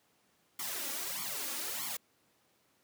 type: noise with flanger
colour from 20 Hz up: white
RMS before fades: -38 dBFS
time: 0.59-1.97 s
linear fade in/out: 5 ms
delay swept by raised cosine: 0.9 to 3.6 ms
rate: 1.6 Hz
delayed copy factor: +1
effects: pink hiss -71 dBFS RMS until 2.83 s + high-pass 150 Hz 12 dB/octave